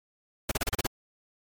pink noise bursts, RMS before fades -27 dBFS, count 7, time 0.49-0.869 s, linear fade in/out 5 ms, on 25 ms, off 34 ms, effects MP3 96 kbps

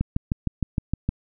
click train, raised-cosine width 5 ms, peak -10 dBFS, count 8, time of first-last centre 0.01-1.09 s, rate 6.48 Hz, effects none

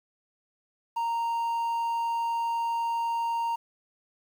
triangle tone with quantisation, 928 Hz, A#5, 8 cents flat, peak -24 dBFS, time 0.96-3.56 s, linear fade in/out 10 ms, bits 9, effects none

